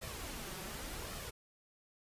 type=noise with flanger; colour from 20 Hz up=pink; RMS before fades=-44 dBFS; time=0.01-1.31 s; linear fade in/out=20 ms; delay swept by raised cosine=1.6 to 5.4 ms; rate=0.88 Hz; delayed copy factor=+0.5; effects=resampled to 32000 Hz